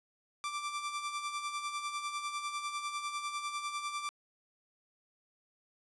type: tone with tremolo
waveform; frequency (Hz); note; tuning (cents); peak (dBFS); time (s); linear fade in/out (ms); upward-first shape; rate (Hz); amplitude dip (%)
sawtooth; 1174.7; D6; 0; -30; 0.44-4.09; 0; sine; 10; 55
effects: resampled to 24000 Hz + 12-bit